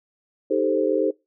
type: chord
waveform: sine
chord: A half-diminished seventh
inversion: second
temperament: equal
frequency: 311.1 / 392 / 440 / 523.3 Hz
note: Eb4 / G4 / A4 / C5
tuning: 0 / 0 / 0 / 0 cents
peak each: -25 / -24 / -23 / -24 dBFS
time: 0.5-1.11 s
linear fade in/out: 10 ms
effects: noise-tail reverb RT60 0.2 s tail -20 dB re dry